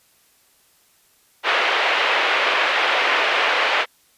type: band-pass noise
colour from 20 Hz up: white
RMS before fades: -19 dBFS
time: 1.43-3.86 s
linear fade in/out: 50 ms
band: 440 to 2900 Hz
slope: 24 dB/octave
effects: white hiss -58 dBFS RMS until 4.17 s + resampled to 32000 Hz